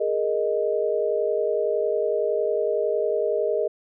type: chord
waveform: sine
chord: Ab suspended second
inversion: none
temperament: equal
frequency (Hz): 415.3 / 466.2 / 622.3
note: Ab4 / Bb4 / Eb5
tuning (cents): 0 / 0 / 0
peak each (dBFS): -25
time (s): 0-3.68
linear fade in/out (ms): 10
effects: none